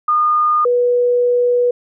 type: tone pair in turn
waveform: sine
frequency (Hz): 1220 / 488.1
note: D#6 / B4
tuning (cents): -34 / -20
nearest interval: octave + major third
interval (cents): 1586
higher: first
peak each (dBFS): -11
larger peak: neither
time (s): 0.08-0.65 / 0.65-1.71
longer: second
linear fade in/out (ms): 5
effects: none